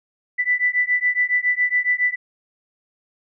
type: beating tone pair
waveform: sine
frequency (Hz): 1979 / 1986.2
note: B6 / B6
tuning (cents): +3 / +9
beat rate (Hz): 7.2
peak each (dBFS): -20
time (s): 0.38-2.16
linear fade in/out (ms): 20
effects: none